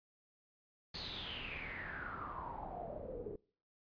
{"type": "noise with low-pass filter sweep", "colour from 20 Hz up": "pink", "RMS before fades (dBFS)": -45, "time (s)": [0.94, 3.36], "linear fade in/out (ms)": 5, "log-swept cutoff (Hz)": [4500, 400], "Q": 8.6, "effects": ["noise-tail reverb RT60 0.5 s tail -25 dB re dry", "resampled to 11025 Hz"]}